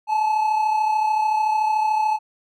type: tone pair together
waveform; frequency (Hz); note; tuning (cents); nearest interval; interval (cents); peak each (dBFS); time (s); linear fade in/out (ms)
triangle; 859.4 / 893; A5 / A5; -41 / +25; minor second; 66; -16 / -25; 0.07-2.19; 50
effects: none